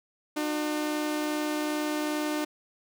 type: tone pair together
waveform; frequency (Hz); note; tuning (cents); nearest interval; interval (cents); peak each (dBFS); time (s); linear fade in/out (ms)
sawtooth; 301.7 / 364.2; D4 / F#4; +47 / -27; minor third; 326; -24 / -33; 0.36-2.45; 10
effects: none